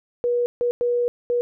sine tone bursts at uneven times, 483.1 Hz, B4, 38 cents flat, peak -18 dBFS, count 4, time 0.24-0.46 / 0.61-0.71 / 0.81-1.08 / 1.3-1.41 s, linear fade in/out 0 ms, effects none

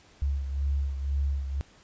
sine beating tone pair, 69.3 / 71.3 Hz, C#2 / C#2, 0 / +49 cents, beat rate 2 Hz, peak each -26 / -34 dBFS, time 0.22-1.61 s, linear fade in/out 0 ms, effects pink hiss -57 dBFS RMS until 1.83 s + resampled to 16000 Hz

